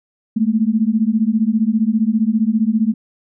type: beating tone pair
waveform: sine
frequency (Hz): 212.6 / 227.6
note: G#3 / A#3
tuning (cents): +41 / -41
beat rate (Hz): 15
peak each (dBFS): -16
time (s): 0.36-2.94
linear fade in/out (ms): 10
effects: none